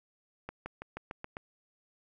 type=accelerating click train; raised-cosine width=0.5 ms; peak=-24 dBFS; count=7; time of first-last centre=0.49-1.369 s; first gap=170 ms; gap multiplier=0.94; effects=none